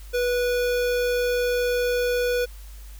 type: tone with notch filter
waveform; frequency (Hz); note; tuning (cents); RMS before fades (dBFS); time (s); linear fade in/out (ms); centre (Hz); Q
square; 489.6; B4; -15; -23; 0.13-2.46; 20; 8500; 1.9
effects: added 50 Hz sine -38 dBFS peak until 2.99 s + white hiss -51 dBFS RMS until 2.99 s